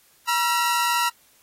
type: tone pair together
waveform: sawtooth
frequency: 957 / 1353.4 Hz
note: A#5 / E6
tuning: +45 / +45 cents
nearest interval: tritone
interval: 600 cents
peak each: -18 / -20 dBFS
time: 0.27-1.1 s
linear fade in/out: 20 ms
effects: white hiss -58 dBFS RMS until 1.42 s + AAC 48 kbps

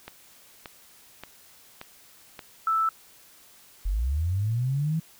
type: click train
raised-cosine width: 0.3 ms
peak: -22 dBFS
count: 5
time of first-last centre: 0.08-2.392 s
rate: 1.73 Hz
type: tone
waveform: sine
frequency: 1318.5 Hz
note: E6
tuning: in tune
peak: -21 dBFS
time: 2.67-2.89 s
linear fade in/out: 2 ms
type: linear sweep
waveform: sine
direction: up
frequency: 41.2 to 164.81 Hz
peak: -23 dBFS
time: 3.85-5 s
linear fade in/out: 10 ms
effects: white hiss -54 dBFS RMS until 5.19 s

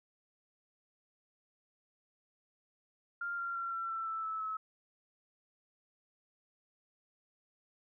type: tone with pitch steps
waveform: sine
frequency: 1396.9 / 1381.7 / 1366.6 / 1351.7 / 1336.9 / 1322.3 / 1307.9 / 1293.6 Hz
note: F6 / F6 / F6 / E6 / E6 / E6 / E6 / E6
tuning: 0 / -19 / -38 / +43 / +24 / +5 / -14 / -33 cents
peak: -35 dBFS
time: 3.21-4.57 s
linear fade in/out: 5 ms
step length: 170 ms
effects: none

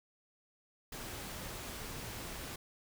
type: noise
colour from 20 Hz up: pink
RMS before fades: -44 dBFS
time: 0.92-2.56 s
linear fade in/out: 5 ms
effects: none

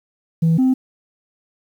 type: tone pair in turn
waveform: sine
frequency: 163.8 / 259.3 Hz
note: E3 / C4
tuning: -11 / -15 cents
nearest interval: minor sixth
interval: 796 cents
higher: second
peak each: -10 dBFS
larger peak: neither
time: 0.42-0.58 / 0.58-0.74 s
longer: neither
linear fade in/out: 10 ms
effects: tanh soft clip ceiling -10 dBFS + 8-bit

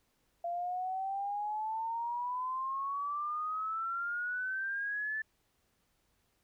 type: exponential sweep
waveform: sine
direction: up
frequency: 684 to 1760 Hz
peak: -33 dBFS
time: 0.44-5.22 s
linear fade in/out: 5 ms
effects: pink hiss -75 dBFS RMS until 6.43 s

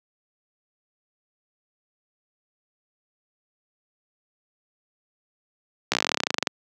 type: slowing click train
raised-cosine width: 0.2 ms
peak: -3 dBFS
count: 21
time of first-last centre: 5.92-6.472 s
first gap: 15 ms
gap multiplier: 1.06
effects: high-pass 200 Hz 12 dB/octave

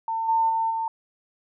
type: tone with level steps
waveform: sine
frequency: 901 Hz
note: A5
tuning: 41 cents sharp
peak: -24 / -18 / -21 / -24 dBFS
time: 0.08-0.88 s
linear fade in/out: 2 ms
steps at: 0.28 / 0.49 / 0.7 s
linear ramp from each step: 10 ms
effects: none

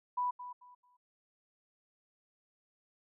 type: tone with echo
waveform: sine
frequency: 987.8 Hz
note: B5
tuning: in tune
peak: -30 dBFS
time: 0.17-0.31 s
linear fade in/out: 10 ms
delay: 220 ms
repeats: 3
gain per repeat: -12 dB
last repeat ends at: 0.97 s
effects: none

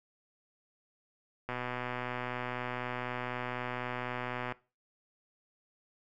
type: click train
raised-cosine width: 0.5 ms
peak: -21 dBFS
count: 377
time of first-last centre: 1.49-4.522 s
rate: 124 Hz
effects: noise-tail reverb RT60 0.3 s tail -19 dB re dry

